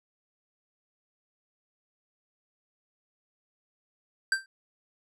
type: tone with exponential decay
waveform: square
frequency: 1568 Hz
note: G6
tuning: in tune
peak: -20 dBFS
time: 4.32-4.46 s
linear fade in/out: 2 ms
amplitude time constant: 30 ms
effects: low-pass 9000 Hz 12 dB/octave